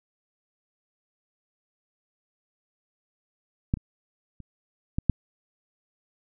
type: clicks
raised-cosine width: 5 ms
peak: -10 / -27 / -30 / -13 / -6 dBFS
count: 5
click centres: 3.739 / 3.772 / 4.403 / 4.985 / 5.097 s
effects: none